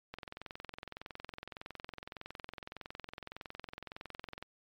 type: click train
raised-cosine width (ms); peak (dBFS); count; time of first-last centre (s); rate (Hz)
0.3; -27; 94; 0.14-4.426; 21.7
effects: MP3 96 kbps